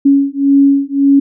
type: beating tone pair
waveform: sine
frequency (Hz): 277.2 / 279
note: C#4 / C#4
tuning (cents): 0 / +11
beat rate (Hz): 1.8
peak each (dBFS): -10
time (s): 0.05-1.2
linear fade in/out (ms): 10
effects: none